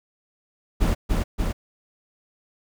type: noise with echo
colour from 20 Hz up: brown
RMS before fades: -20 dBFS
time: 0.8-0.95 s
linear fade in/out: 20 ms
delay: 290 ms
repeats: 2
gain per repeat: -2 dB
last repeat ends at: 1.53 s
effects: none

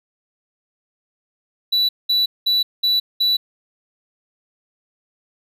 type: tone bursts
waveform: triangle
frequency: 3951 Hz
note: B7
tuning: in tune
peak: -13 dBFS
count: 5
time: 1.72-3.37 s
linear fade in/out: 10 ms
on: 170 ms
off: 200 ms
effects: none

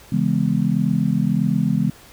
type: chord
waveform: sine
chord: C# minor seventh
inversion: none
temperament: just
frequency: 138.59 / 166.31 / 207.9 / 249.5 Hz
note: C#3 / E3 / G#3 / B3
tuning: 0 / +16 / +2 / +18 cents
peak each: -23 / -21 / -20 / -24 dBFS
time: 0.12-1.9 s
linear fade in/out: 5 ms
effects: pink hiss -46 dBFS RMS until 2.12 s

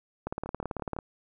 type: two click trains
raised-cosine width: 1 ms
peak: -18 / -24 dBFS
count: 14 / 4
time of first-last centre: 0.27-0.988 / 0.46-0.965 s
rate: 18.1 / 5.94 Hz
effects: none

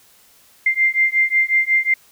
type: beating tone pair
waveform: sine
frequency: 2093 / 2098.5 Hz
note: C7 / C7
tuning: 0 / +5 cents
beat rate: 5.5 Hz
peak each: -17 dBFS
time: 0.66-1.94 s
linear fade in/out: 5 ms
effects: white hiss -52 dBFS RMS until 2.11 s

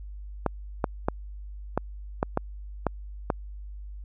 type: clicks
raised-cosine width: 1 ms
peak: -9 dBFS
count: 8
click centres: 0.463 / 0.842 / 1.085 / 1.776 / 2.229 / 2.374 / 2.867 / 3.302 s
effects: added 50 Hz sine -37 dBFS peak until 4.04 s

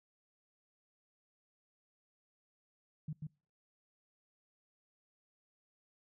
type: tone with echo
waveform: sine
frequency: 152.9 Hz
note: D#3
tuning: 30 cents flat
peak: -37 dBFS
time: 3.08-3.13 s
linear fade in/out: 5 ms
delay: 140 ms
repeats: 1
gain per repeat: -2 dB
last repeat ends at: 3.27 s
effects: noise-tail reverb RT60 0.4 s tail -25 dB re dry

